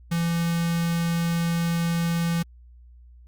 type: tone with notch filter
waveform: square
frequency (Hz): 168.6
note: E3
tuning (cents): +39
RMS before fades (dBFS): -24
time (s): 0.11-2.43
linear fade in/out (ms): 10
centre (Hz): 610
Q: 0.99
effects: added 60 Hz sine -46 dBFS peak until 3.27 s + Opus 48 kbps

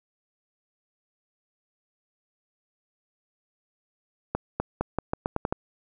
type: accelerating click train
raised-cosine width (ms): 1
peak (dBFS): -11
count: 9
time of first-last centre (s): 4.35-5.525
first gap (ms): 250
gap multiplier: 0.84
effects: none

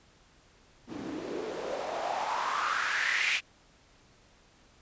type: noise with band-pass filter sweep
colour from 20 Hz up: white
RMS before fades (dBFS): -32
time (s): 0.87-3.41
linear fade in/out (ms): 50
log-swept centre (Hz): 240 to 2500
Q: 4.3
effects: pink hiss -61 dBFS RMS until 4.81 s + resampled to 16000 Hz

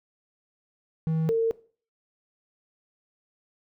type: tone pair in turn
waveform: triangle / sine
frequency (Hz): 160.2 / 454.3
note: E3 / A#4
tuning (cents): -49 / -45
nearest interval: octave + tritone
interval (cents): 1804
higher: second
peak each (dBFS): -21 / -20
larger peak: second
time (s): 1.07-1.29 / 1.29-1.51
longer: neither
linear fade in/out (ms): 0
effects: noise-tail reverb RT60 0.4 s tail -19 dB re dry

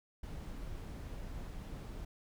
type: noise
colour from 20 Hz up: brown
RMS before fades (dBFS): -44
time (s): 0.23-2.05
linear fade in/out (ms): 5
effects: none

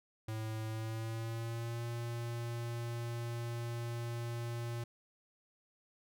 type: tone with pitch glide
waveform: square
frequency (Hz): 110 to 117.9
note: A2 to A#2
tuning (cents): 0 to +20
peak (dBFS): -38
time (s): 0.28-4.84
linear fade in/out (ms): 5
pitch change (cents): +120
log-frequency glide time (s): 0.68-1.85
effects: none

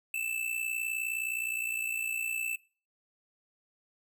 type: tone with amplitude modulation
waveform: square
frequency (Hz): 2644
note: E7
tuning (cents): +5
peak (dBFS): -29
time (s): 0.14-2.56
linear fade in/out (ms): 2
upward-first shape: sine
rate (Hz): 59.5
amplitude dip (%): 70
effects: noise-tail reverb RT60 0.4 s tail -22 dB re dry

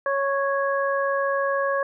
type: harmonic tone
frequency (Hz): 553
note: C#5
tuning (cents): -4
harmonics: 1 / 2 / 3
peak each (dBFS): -23 / -26 / -28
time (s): 0.06-1.83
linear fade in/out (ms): 2
effects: none

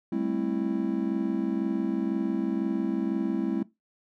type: chord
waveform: triangle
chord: A minor seventh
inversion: third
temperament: just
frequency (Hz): 198 / 220 / 264 / 330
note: G3 / A3 / C4 / E4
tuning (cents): +18 / 0 / +16 / +2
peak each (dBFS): -30 / -30 / -29 / -28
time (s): 0.12-3.63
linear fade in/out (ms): 5
effects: noise-tail reverb RT60 0.2 s tail -19 dB re dry

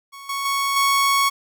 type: tone with level steps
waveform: sawtooth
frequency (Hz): 1108.7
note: C#6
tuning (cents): 0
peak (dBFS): -33 / -20 / -16 / -12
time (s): 0.12-1.3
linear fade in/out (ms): 20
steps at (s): 0.29 / 0.45 / 0.76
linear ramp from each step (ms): 5
effects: none

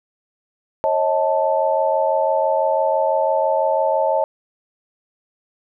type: tone cluster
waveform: sine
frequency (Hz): 545 / 631 / 879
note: C#5 / D#5 / A5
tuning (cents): -29 / +24 / -2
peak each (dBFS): -20 / -19 / -20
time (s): 0.84-4.24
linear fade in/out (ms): 0
effects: none

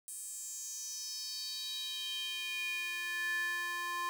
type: tone with high-pass filter sweep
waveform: square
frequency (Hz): 349.2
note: F4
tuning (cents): 0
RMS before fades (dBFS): -39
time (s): 0.08-4.09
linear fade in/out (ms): 0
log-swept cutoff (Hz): 8900 to 1200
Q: 5.1
effects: none

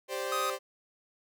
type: chord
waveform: sawtooth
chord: G suspended fourth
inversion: none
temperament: equal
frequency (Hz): 392 / 523.3 / 587.3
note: G4 / C5 / D5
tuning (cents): 0 / 0 / 0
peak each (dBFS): -34 / -31 / -35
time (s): 0.08-0.59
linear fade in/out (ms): 50
type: tone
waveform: 45% pulse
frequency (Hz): 1252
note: D#6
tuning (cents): +10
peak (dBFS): -30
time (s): 0.32-0.5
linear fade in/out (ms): 2
effects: none

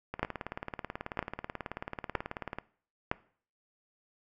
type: two click trains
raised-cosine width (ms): 0.5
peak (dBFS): -21 / -13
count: 46 / 4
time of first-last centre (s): 0.14-2.586 / 0.23-3.115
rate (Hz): 18.4 / 1.04
effects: noise-tail reverb RT60 0.5 s tail -20 dB re dry

